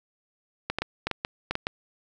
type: clicks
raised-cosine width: 0.3 ms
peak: -11 dBFS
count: 9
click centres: 0.7 / 0.786 / 0.82 / 1.07 / 1.113 / 1.249 / 1.51 / 1.554 / 1.669 s
effects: none